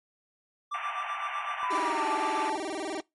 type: tone with tremolo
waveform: triangle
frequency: 1174.7 Hz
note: D6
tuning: in tune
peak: -28 dBFS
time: 0.71-2.5 s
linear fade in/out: 10 ms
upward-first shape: sine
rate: 7.9 Hz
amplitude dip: 75%
type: band-pass noise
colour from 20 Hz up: pink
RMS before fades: -37 dBFS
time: 0.74-2.5 s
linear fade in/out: 5 ms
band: 670 to 2900 Hz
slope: 96 dB/octave
type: tone with pitch glide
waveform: sine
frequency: 1000 to 875.6 Hz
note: B5 to A5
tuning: +21 to -9 cents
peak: -29 dBFS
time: 1.63-2.56 s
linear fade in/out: 0 ms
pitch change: -230 cents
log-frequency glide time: 1.77-2.08 s
type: tone with vibrato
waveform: 25% pulse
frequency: 349.1 Hz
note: F4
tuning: 1 cent flat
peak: -28 dBFS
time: 1.7-3.01 s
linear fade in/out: 10 ms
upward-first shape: square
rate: 20 Hz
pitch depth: 200 cents each way
effects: noise-tail reverb RT60 0.2 s tail -24 dB re dry + MP3 48 kbps